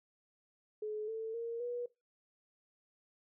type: tone with pitch steps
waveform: sine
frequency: 426.7 / 445.1 / 464.2 / 484.2 Hz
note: G#4 / A4 / A#4 / B4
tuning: +47 / +20 / -7 / -34 cents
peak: -36 dBFS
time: 0.82-1.86 s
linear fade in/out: 5 ms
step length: 260 ms
effects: noise-tail reverb RT60 0.2 s tail -19 dB re dry